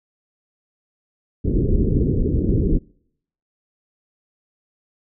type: low-pass noise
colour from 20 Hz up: pink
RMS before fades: -18 dBFS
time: 1.44-2.79 s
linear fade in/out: 20 ms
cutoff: 430 Hz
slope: 48 dB/octave
effects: noise-tail reverb RT60 0.7 s tail -26 dB re dry